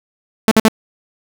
sawtooth tone bursts, 220 Hz, A3, in tune, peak -3 dBFS, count 3, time 0.48-0.683 s, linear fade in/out 0 ms, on 33 ms, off 52 ms, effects none

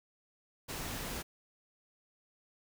pink noise, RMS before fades -40 dBFS, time 0.68-1.23 s, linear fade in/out 20 ms, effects none

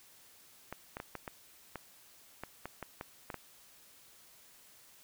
clicks, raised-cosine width 0.5 ms, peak -25 dBFS, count 12, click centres 0.726 / 0.969 / 1.001 / 1.153 / 1.278 / 1.757 / 2.436 / 2.656 / 2.827 / 3.011 / 3.302 / 3.343 s, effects white hiss -60 dBFS RMS until 5.03 s

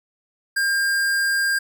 square tone, 1604 Hz, G6, 39 cents sharp, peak -19 dBFS, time 0.56-1.59 s, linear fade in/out 10 ms, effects none

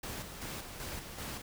pink noise with tremolo, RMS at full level -41 dBFS, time 0.03-1.42 s, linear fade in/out 5 ms, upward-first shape square, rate 2.6 Hz, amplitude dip 45%, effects none

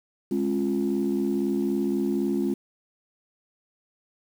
sine chord, Db major, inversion second, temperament equal with one note detuned, 207.7 / 271.6 / 349.2 Hz, Ab3 / Db4 / F4, 0 / -35 / 0 cents, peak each -26 dBFS, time 0.31-2.54 s, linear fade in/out 5 ms, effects tanh soft clip ceiling -16 dBFS + 8-bit

